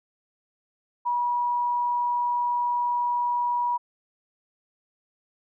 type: tone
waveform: sine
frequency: 967 Hz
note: B5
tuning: 37 cents flat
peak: -22 dBFS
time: 1.05-3.78 s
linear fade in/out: 20 ms
effects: none